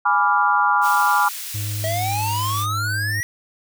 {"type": "chord", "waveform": "sine", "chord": "G# diminished seventh", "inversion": "none", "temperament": "equal", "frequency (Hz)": [830.6, 987.8, 1174.7, 1396.9], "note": ["G#5", "B5", "D6", "F6"], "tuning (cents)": [0, 0, 0, 0], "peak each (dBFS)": -20, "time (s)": [0.05, 1.29], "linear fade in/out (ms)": 10}
{"type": "high-pass noise", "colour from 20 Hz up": "white", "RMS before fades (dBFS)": -31, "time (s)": [0.81, 2.67], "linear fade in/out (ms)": 50, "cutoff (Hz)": 2000, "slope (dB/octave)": 12}
{"type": "tone", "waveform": "triangle", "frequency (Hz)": 103.83, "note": "G#2", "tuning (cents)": 0, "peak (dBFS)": -22, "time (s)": [1.54, 3.21], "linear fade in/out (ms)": 10}
{"type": "exponential sweep", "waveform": "square", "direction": "up", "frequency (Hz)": [636, 1946], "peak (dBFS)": -23, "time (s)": [1.84, 3.23], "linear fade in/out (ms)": 0}
{"effects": []}